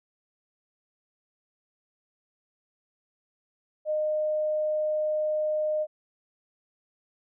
sine tone, 613 Hz, D#5, 26 cents flat, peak -24 dBFS, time 3.85-5.87 s, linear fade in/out 50 ms, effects none

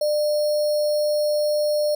sine tone with sample-and-hold, 598 Hz, D5, 31 cents sharp, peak -18 dBFS, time 0.01-1.95 s, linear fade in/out 5 ms, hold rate 4900 Hz, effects none

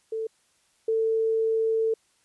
sine tone pair in turn, 444.2 / 446.3 Hz, A4 / A4, +16 / +25 cents, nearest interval unison, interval 9 cents, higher second, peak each -27 / -21 dBFS, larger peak second, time 0.12-0.27 / 0.88-1.94 s, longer second, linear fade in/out 5 ms, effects white hiss -66 dBFS RMS until 2.24 s + resampled to 24000 Hz

